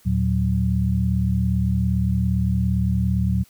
sine tone cluster, 78 / 115.5 / 185.4 Hz, D#2 / A#2 / F#3, +5 / -16 / +4 cents, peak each -22 dBFS, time 0.05-3.44 s, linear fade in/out 20 ms, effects white hiss -55 dBFS RMS until 3.49 s

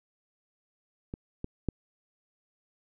clicks, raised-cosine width 3 ms, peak -23 / -21 / -15 dBFS, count 3, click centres 1.139 / 1.444 / 1.687 s, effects none

